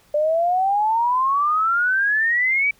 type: exponential sweep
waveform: sine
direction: up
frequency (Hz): 587.3 to 2317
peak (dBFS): -16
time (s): 0.14-2.71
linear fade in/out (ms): 5
effects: pink hiss -56 dBFS RMS until 2.79 s